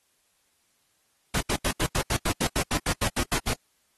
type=noise bursts; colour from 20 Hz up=pink; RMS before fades=-26 dBFS; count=15; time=1.34-3.536 s; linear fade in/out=5 ms; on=68 ms; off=84 ms; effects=white hiss -69 dBFS RMS until 3.97 s + AAC 32 kbps